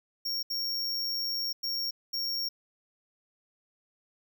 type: tone bursts at uneven times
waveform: square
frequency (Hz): 5530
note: F8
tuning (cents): -18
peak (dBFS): -30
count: 4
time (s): 0.25-0.43 / 0.5-1.53 / 1.63-1.91 / 2.13-2.49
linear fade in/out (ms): 10
effects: 11-bit